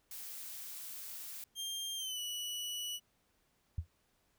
blue noise, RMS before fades -46 dBFS, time 0.11-1.44 s, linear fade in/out 2 ms
sawtooth tone with pitch glide, 3194 to 2946 Hz, G7 to F#7, +32 to -8 cents, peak -35 dBFS, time 1.55-3 s, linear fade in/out 50 ms, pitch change -140 cents, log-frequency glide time 1.96-2.2 s
sine tone with exponential decay, 82.5 Hz, E2, 2 cents sharp, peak -30 dBFS, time 3.78-3.87 s, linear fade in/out 5 ms, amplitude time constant 18 ms
effects pink hiss -75 dBFS RMS until 4.38 s

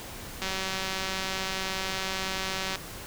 click train, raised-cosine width 0.2 ms, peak -14 dBFS, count 445, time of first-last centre 0.42-2.757 s, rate 190 Hz, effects pink hiss -41 dBFS RMS until 3.06 s

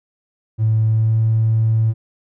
triangle tone with pitch glide, 110 to 111.34 Hz, A2 to A2, 0 to +21 cents, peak -9 dBFS, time 0.58-1.94 s, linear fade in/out 50 ms, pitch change +21 cents, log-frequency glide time 0.87-1.18 s, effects tanh soft clip ceiling -10 dBFS

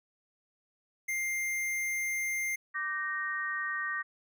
square tone, 2100 Hz, C7, 6 cents sharp, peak -31 dBFS, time 1.08-2.56 s, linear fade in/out 10 ms
sine chord, G minor, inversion second, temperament equal with one note detuned, 1174.7 / 1541.9 / 1864.7 Hz, D6 / G6 / Bb6, 0 / -29 / 0 cents, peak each -38 / -38 / -33 dBFS, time 2.74-4.03 s, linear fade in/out 20 ms
effects none

